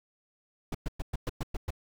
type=noise bursts; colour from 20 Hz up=brown; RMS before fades=-31 dBFS; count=8; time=0.72-1.706 s; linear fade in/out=5 ms; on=27 ms; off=110 ms; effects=none